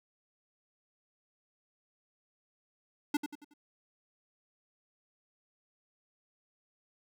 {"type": "tone with echo", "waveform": "square", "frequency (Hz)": 293.7, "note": "D4", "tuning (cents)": 0, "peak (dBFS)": -27, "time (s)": [3.14, 3.17], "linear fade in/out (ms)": 5, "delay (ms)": 92, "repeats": 4, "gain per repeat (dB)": -8, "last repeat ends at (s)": 3.538, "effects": []}